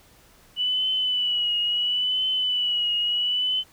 sine tone with vibrato, 2960 Hz, F#7, in tune, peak -21 dBFS, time 0.56-3.64 s, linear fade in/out 50 ms, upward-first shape triangle, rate 0.73 Hz, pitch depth 54 cents each way, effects pink hiss -55 dBFS RMS until 3.72 s

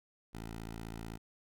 10% pulse tone, 55.8 Hz, A1, 25 cents sharp, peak -34 dBFS, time 0.33-1.18 s, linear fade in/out 20 ms, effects none

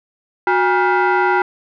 sine tone with frequency modulation, 225 Hz, A3, 39 cents sharp, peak -11 dBFS, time 0.47-1.42 s, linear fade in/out 2 ms, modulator 591 Hz, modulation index 2.4, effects tanh soft clip ceiling -8 dBFS

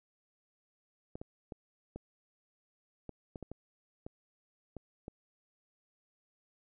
clicks, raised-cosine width 2 ms, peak -29 dBFS, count 11, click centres 1.155 / 1.215 / 1.522 / 1.96 / 3.093 / 3.358 / 3.427 / 3.516 / 4.065 / 4.767 / 5.081 s, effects none

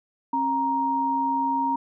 sine tone pair together, 270 / 936.9 Hz, C#4 / A#5, -45 / +8 cents, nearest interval octave + minor seventh, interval 2153 cents, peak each -28 / -22 dBFS, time 0.33-1.76 s, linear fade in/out 5 ms, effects none

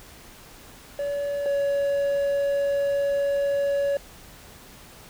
triangle tone pair in turn, 570 / 563.1 Hz, C#5 / C#5, +48 / +27 cents, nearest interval unison, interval 21 cents, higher first, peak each -23 / -19 dBFS, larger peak second, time 0.99-1.46 / 1.46-3.97 s, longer second, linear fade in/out 2 ms, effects pink hiss -47 dBFS RMS until 5.09 s

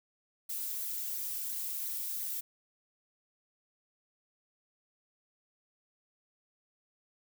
violet noise with flanger, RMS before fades -37 dBFS, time 0.49-2.41 s, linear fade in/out 10 ms, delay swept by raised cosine 0.48 to 4.98 ms, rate 2.9 Hz, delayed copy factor +0.65, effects none

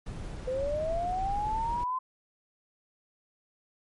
brown noise, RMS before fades -37 dBFS, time 0.06-1.84 s, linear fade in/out 5 ms
sine linear sweep, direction up, 501 to 1036 Hz, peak -28 dBFS, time 0.47-1.99 s, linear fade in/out 10 ms
effects MP3 48 kbps

